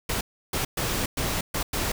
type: noise bursts at uneven times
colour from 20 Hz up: pink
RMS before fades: -27 dBFS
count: 6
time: 0.09-0.21 / 0.53-0.65 / 0.77-1.06 / 1.17-1.41 / 1.54-1.63 / 1.73-1.92 s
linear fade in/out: 5 ms
effects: none